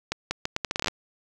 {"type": "accelerating click train", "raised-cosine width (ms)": 0.2, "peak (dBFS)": -9, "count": 13, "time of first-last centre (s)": [0.12, 0.882], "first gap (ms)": 190, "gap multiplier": 0.76, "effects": []}